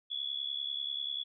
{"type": "tone with amplitude modulation", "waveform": "sine", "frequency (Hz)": 3401, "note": "G#7", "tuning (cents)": 40, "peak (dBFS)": -30, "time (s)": [0.1, 1.24], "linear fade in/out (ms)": 20, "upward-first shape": "sine", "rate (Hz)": 70.2, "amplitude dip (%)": 85, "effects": []}